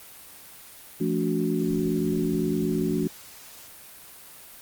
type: tone cluster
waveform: sine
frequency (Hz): 169.7 / 217.6 / 287.2 / 368.9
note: F3 / A3 / D4 / F#4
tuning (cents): -49 / -19 / -39 / -5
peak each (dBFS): -28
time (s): 1-3.08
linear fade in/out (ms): 10
effects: white hiss -46 dBFS RMS until 4.61 s + Opus 32 kbps